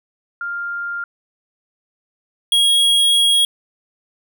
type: tone pair in turn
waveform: sine / square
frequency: 1399 / 3299 Hz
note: F6 / G#7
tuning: +3 / -12 cents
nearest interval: octave + minor third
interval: 1485 cents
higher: second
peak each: -22 / -12 dBFS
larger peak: second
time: 0.41-1.04 / 2.52-3.45 s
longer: second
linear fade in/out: 2 ms
effects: none